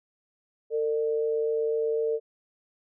sine tone pair together, 452 / 600 Hz, A4 / D5, +47 / +37 cents, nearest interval perfect fourth, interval 490 cents, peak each -24 / -34 dBFS, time 0.7-2.2 s, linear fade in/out 50 ms, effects none

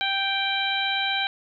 harmonic tone, 784 Hz, G5, in tune, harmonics 1 / 2 / 3 / 4 / 5, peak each -29 / -29 / -29 / -29 / -29 dBFS, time 0.01-1.27 s, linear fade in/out 0 ms, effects none

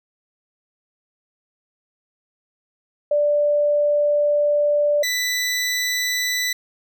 sine / 20% pulse tone pair in turn, 587.3 / 1980 Hz, D5 / B6, 0 / +4 cents, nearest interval octave + major sixth, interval 2104 cents, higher second, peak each -15 dBFS, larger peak neither, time 3.11-5.03 / 5.03-6.53 s, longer first, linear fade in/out 5 ms, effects none

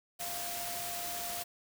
sine tone in noise, 698.5 Hz, F5, in tune, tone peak -42 dBFS, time 0.19-1.44 s, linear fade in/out 20 ms, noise white, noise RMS -39 dBFS, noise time 0.19-1.44 s, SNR -6 dB, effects none

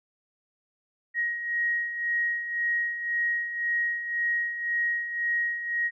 sine beating tone pair, 1886 / 1887.9 Hz, A#6 / A#6, +20 / +21 cents, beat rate 1.9 Hz, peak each -33 / -26 dBFS, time 1.14-5.91 s, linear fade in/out 50 ms, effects none

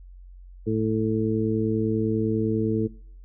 harmonic tone, 110 Hz, A2, in tune, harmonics 1 / 2 / 3 / 4, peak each -27 / -27 / -27 / -27 dBFS, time 0.66-2.88 s, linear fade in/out 20 ms, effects noise-tail reverb RT60 0.6 s tail -23 dB re dry + added 45 Hz sine -42 dBFS peak until 3.24 s

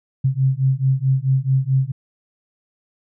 sine beating tone pair, 130.81 / 135.41 Hz, C3 / C#3, 0 / -40 cents, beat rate 4.6 Hz, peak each -18 dBFS, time 0.24-1.92 s, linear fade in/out 10 ms, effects none

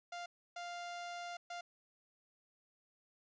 sawtooth tone bursts at uneven times, 698.5 Hz, F5, in tune, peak -39 dBFS, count 3, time 0.12-0.26 / 0.56-1.37 / 1.5-1.61 s, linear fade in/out 5 ms, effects resampled to 16000 Hz

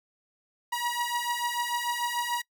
sawtooth beating tone pair, 956 / 962.8 Hz, A#5 / B5, +43 / -44 cents, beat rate 6.8 Hz, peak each -27 dBFS, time 0.72-2.42 s, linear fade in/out 10 ms, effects noise-tail reverb RT60 0.1 s tail -24 dB re dry

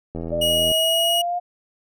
click train, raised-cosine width 2 ms, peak -17 dBFS, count 48, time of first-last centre 0.15-0.716 s, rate 83.1 Hz
sine exponential sweep, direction up, 593 to 712 Hz, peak -21 dBFS, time 0.31-1.4 s, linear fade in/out 20 ms
45% pulse tone, 2896 Hz, F#7, 38 cents flat, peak -18 dBFS, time 0.41-1.22 s, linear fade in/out 10 ms
effects none

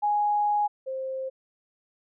sine tone pair in turn, 830.6 / 527 Hz, G#5 / C5, 0 / +12 cents, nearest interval minor sixth, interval 788 cents, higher first, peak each -21 / -29 dBFS, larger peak first, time 0.02-0.68 / 0.86-1.3 s, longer first, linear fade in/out 20 ms, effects none

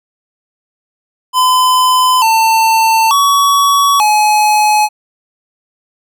square tone with pitch steps, 1016 / 895 / 1125 / 847 Hz, B5 / A5 / C#6 / G#5, +49 / +29 / +25 / +34 cents, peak -8 dBFS, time 1.33-4.89 s, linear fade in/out 50 ms, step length 890 ms, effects none

